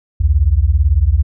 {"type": "beating tone pair", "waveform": "sine", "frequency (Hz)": [63.4, 81.4], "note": ["B1", "E2"], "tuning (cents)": [46, -21], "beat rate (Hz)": 18, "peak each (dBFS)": -12, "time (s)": [0.2, 1.23], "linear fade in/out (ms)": 10, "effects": []}